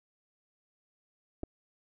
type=clicks; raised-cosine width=2 ms; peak=-25 dBFS; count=2; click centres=1.433 / 1.436 s; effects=none